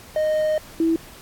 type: tone pair in turn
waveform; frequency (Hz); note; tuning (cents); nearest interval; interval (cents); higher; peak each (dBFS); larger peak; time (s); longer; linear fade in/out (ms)
triangle / sine; 618 / 327.4; D#5 / E4; -12 / -12; major seventh; 1100; first; -16; neither; 0.16-0.58 / 0.8-0.96; first; 2
effects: pink hiss -44 dBFS RMS until 1.21 s + AAC 64 kbps